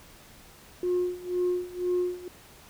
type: tone with tremolo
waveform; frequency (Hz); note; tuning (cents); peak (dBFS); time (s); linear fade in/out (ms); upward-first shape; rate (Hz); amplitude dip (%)
sine; 358.6; F4; +46; -21; 0.83-2.28; 2; sine; 2; 90
effects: tanh soft clip ceiling -20 dBFS + pink hiss -52 dBFS RMS until 2.69 s